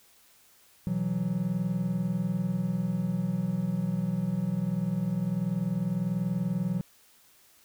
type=chord; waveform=triangle; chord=B suspended fourth; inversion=none; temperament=equal; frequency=123.47 / 164.81 / 185 Hz; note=B2 / E3 / F#3; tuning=0 / 0 / 0 cents; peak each=-33 / -29 / -27 dBFS; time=0.87-6.81 s; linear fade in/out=0 ms; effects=white hiss -60 dBFS RMS until 7.64 s